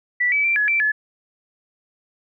sine tone with pitch steps, 1964 / 2296 / 2353 / 1693 / 2340 / 1715 Hz, B6 / D7 / D7 / G#6 / D7 / A6, -10 / -40 / +3 / +33 / -7 / -45 cents, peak -16 dBFS, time 0.2-0.92 s, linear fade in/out 10 ms, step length 120 ms, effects none

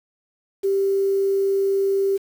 sine tone with quantisation, 392 Hz, G4, in tune, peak -17 dBFS, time 0.63-2.18 s, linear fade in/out 20 ms, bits 7, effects none

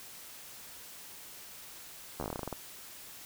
slowing click train, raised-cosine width 1 ms, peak -22 dBFS, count 13, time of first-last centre 2.2-2.527 s, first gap 12 ms, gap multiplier 1.14, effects white hiss -49 dBFS RMS until 3.25 s

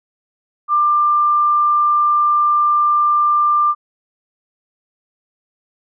sine tone, 1190 Hz, D6, 22 cents sharp, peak -11 dBFS, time 0.68-3.75 s, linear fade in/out 50 ms, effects none

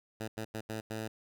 10% pulse tone bursts at uneven times, 110 Hz, A2, in tune, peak -28 dBFS, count 5, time 0.2-0.28 / 0.37-0.45 / 0.54-0.61 / 0.69-0.81 / 0.9-1.08 s, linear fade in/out 10 ms, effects none

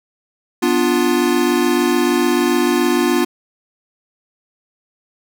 square chord, B diminished, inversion none, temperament equal with one note detuned, 246.9 / 293.7 / 350.2 Hz, B3 / D4 / F4, 0 / 0 / +5 cents, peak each -19 / -20 / -17 dBFS, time 0.62-3.25 s, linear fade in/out 10 ms, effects none

